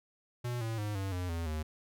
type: tone with pitch steps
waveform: square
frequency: 121.6 / 112.8 / 104.64 / 97.07 / 90.05 / 83.54 / 77.49 Hz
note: B2 / A2 / G#2 / G2 / F#2 / E2 / D#2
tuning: -26 / +44 / +14 / -16 / -46 / +24 / -7 cents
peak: -34 dBFS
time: 0.44-1.63 s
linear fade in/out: 10 ms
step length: 170 ms
effects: none